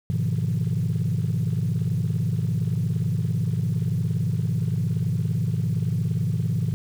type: chord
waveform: sine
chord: F half-diminished seventh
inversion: first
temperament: just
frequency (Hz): 104.77 / 125.72 / 157.15 / 174.61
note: Ab2 / Cb3 / Eb3 / F3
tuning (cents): +16 / +31 / +18 / 0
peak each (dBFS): -25 / -25 / -25 / -28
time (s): 0.1-6.74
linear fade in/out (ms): 0
effects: tanh soft clip ceiling -16 dBFS + 8-bit